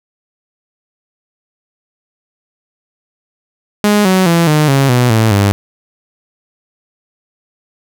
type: tone with pitch steps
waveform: sawtooth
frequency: 207.7 / 187.19 / 168.7 / 152.05 / 137.03 / 123.5 / 111.3 / 100.31 Hz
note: G#3 / F#3 / E3 / D#3 / C#3 / B2 / A2 / G2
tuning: 0 / +20 / +40 / -40 / -20 / 0 / +20 / +40 cents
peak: -4 dBFS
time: 3.84-5.52 s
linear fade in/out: 0 ms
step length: 210 ms
effects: none